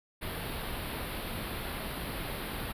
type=band-stop noise; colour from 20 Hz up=pink; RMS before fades=-37 dBFS; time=0.21-2.73 s; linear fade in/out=20 ms; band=4400 to 10000 Hz; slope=48 dB/octave; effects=resampled to 32000 Hz